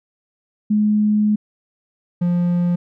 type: tone pair in turn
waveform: sine / triangle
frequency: 210.9 / 175.2 Hz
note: G#3 / F3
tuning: +27 / +6 cents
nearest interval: minor third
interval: 321 cents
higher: first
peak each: -13 dBFS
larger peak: neither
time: 0.7-1.36 / 2.21-2.76 s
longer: first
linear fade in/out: 10 ms
effects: none